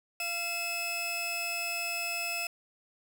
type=tone pair together; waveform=sawtooth; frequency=688.7 / 2600 Hz; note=F5 / E7; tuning=-24 / -24 cents; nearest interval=octave + major seventh; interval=2300 cents; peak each=-35 / -29 dBFS; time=0.2-2.47 s; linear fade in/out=2 ms; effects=none